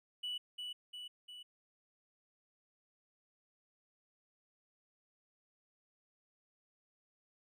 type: tone with echo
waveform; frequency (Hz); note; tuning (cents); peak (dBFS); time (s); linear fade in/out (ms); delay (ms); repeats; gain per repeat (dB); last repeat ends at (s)
triangle; 2957; F#7; -2; -35; 0.23-0.38; 10; 350; 3; -4; 1.43
effects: tanh soft clip ceiling -33 dBFS

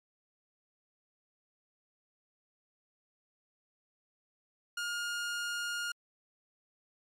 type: tone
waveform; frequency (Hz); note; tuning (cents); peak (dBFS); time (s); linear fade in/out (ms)
sawtooth; 1420; F6; +28; -30; 4.77-5.92; 5
effects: low-pass 10000 Hz 12 dB/octave + MP3 96 kbps

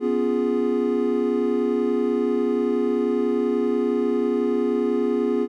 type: chord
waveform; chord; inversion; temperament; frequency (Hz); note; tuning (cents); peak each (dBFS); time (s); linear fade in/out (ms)
triangle; C# dominant seventh; third; equal; 246.9 / 277.2 / 349.2 / 415.3; B3 / C#4 / E#4 / G#4; 0 / 0 / 0 / 0; -22 / -26 / -24 / -21; 0-5.48; 50
effects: none

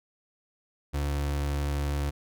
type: tone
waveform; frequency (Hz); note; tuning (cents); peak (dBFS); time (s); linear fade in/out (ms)
35% pulse; 71.7; D2; -41; -25; 0.93-2.11; 20
effects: none

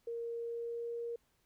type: tone with pitch glide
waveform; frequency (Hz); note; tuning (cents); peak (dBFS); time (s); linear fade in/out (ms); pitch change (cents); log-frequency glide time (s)
sine; 466.2 to 469.2; A#4 to A#4; 0 to +11; -37; 0.07-1.16; 5; +11; 0.36-0.92
effects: pink hiss -75 dBFS RMS until 1.45 s

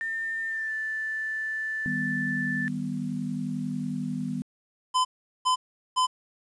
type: tone with pitch glide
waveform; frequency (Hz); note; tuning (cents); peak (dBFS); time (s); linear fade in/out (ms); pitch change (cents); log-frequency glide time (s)
sine; 1803 to 1758.8; A6 to A6; +42 to -1; -28; 0.01-2.68; 0; -43; 0.47-0.72
type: chord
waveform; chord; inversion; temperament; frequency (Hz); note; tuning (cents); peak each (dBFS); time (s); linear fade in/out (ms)
sine; Eb augmented; none; equal; 155.56 / 196 / 246.9; Eb3 / G3 / B3; 0 / 0 / 0; -34 / -33 / -31; 1.86-4.42; 0
type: tone bursts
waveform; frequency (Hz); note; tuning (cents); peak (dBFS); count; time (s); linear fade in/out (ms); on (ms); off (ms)
square; 1018; C6; -48; -21; 3; 4.94-6.07; 20; 110; 400
effects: resampled to 22050 Hz + 9-bit

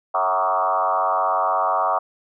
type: tone with frequency modulation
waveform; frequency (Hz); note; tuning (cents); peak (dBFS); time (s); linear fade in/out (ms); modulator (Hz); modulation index
sine; 939; A#5; +12; -17; 0.14-1.99; 10; 94.2; 3.4
effects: none

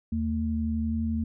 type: tone pair together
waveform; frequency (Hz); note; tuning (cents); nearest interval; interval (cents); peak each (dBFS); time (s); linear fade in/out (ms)
sine; 78.76 / 224.7; D#2 / A3; +22 / +37; octave + tritone; 1815; -29 / -27; 0.12-1.24; 5
effects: none

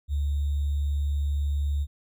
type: tone with sample-and-hold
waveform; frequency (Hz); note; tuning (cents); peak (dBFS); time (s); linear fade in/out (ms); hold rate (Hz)
sine; 71.9; D2; -36; -23; 0.08-1.87; 50; 3675
effects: none

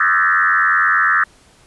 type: tone with frequency modulation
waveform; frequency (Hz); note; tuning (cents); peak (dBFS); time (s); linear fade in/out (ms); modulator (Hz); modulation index
sine; 1529; G6; -44; -11; 0-1.24; 5; 88.9; 3.6
effects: pink hiss -50 dBFS RMS until 1.66 s + resampled to 24000 Hz

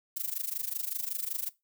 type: noise with amplitude modulation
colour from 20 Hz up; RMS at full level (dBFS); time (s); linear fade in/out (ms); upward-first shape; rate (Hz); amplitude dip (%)
violet; -31; 0.16-1.5; 10; sine; 25.3; 90
effects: noise-tail reverb RT60 0.2 s tail -19 dB re dry

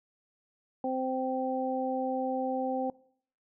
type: harmonic tone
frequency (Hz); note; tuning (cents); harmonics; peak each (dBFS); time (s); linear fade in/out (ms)
259.9; C4; -11; 1 / 2 / 3; -33 / -33 / -33; 0.84-2.9; 2
effects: noise-tail reverb RT60 0.6 s tail -22 dB re dry

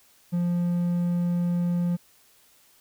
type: tone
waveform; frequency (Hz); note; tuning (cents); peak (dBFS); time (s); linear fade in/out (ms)
triangle; 174.61; F3; 0; -20; 0.32-1.97; 20
effects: white hiss -59 dBFS RMS until 2.8 s

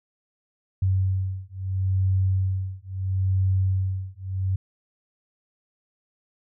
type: beating tone pair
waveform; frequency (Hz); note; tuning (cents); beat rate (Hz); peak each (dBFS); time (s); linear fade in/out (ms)
sine; 94.4 / 95.15; F#2 / F#2; +35 / +49; 0.75; -24; 0.82-4.56; 5
effects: none

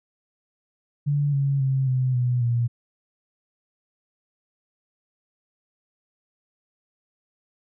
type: tone with pitch steps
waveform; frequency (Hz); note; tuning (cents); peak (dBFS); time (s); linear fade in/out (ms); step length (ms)
sine; 144.4 / 138.92 / 133.64 / 128.57 / 123.69 / 119; D3 / C#3 / C3 / C3 / B2 / A#2; -29 / +4 / +37 / -30 / +3 / +36; -19; 1.06-2.68; 20; 270
effects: none

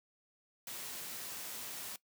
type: noise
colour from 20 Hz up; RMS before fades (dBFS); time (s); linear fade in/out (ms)
white; -44; 0.67-1.96; 2
effects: noise-tail reverb RT60 0.1 s tail -19 dB re dry + high-pass 100 Hz 12 dB/octave

